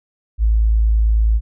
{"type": "tone", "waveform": "sine", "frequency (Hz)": 54.6, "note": "A1", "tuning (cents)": -13, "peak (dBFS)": -11, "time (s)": [0.38, 1.41], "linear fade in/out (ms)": 50, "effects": []}